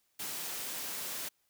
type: high-pass noise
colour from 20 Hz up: white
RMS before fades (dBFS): -39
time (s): 0.19-1.29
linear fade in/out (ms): 10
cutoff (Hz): 130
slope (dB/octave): 12
effects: white hiss -75 dBFS RMS until 1.49 s